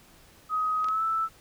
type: tone with pitch glide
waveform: sine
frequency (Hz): 1260 to 1318.8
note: D#6 to E6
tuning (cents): +21 to 0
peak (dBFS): -24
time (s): 0.49-1.29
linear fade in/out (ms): 50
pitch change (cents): +79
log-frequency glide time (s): 0.83-1.03
type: clicks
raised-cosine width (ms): 0.2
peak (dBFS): -24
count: 2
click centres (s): 0.844 / 0.886
effects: pink hiss -56 dBFS RMS until 1.4 s